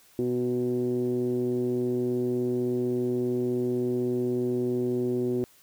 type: tone with low-pass filter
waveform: 10% pulse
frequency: 123.47 Hz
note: B2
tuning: in tune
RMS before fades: -27 dBFS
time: 0.19-5.44 s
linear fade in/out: 0 ms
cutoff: 330 Hz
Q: 8
effects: white hiss -58 dBFS RMS until 5.62 s